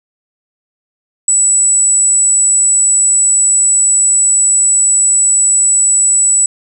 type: tone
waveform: sine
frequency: 7902 Hz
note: B8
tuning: in tune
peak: -6 dBFS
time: 1.28-6.46 s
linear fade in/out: 2 ms
effects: tanh soft clip ceiling -3 dBFS + 8-bit